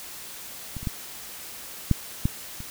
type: clicks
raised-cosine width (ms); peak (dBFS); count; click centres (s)
5; -21 / -25 / -14 / -6 / -9 / -25; 6; 0.767 / 0.83 / 0.872 / 1.913 / 2.255 / 2.604
effects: white hiss -40 dBFS RMS until 2.7 s